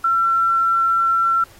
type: tone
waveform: sine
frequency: 1352 Hz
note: E6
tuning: 43 cents sharp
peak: -14 dBFS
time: 0.04-1.44 s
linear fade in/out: 5 ms
effects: pink hiss -48 dBFS RMS until 1.59 s + AAC 48 kbps